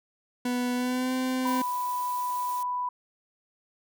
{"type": "tone with pitch glide", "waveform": "40% pulse", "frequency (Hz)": [246.9, 257.2], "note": ["B3", "C4"], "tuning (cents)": [0, -30], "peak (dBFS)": -25, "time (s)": [0.45, 1.62], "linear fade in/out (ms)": 5, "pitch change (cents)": 70, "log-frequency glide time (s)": [0.75, 1.13]}
{"type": "tone", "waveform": "sine", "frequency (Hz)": 990, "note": "B5", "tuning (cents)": 4, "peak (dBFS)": -27, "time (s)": [1.45, 2.89], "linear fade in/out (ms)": 5}
{"type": "noise", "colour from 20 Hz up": "blue", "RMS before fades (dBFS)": -42, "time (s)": [1.47, 2.63], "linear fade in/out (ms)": 2}
{"effects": []}